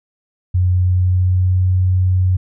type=tone with pitch glide; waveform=sine; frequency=90.7 to 92.18 Hz; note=F#2 to F#2; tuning=-34 to -6 cents; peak=-11 dBFS; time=0.54-2.37 s; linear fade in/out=10 ms; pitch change=+28 cents; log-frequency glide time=0.72-1.66 s; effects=none